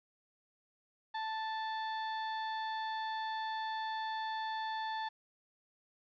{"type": "tone", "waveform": "35% pulse", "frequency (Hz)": 880, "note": "A5", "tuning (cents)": 0, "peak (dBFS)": -34, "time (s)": [1.14, 5.09], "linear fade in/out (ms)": 10, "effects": ["resampled to 11025 Hz", "11-bit"]}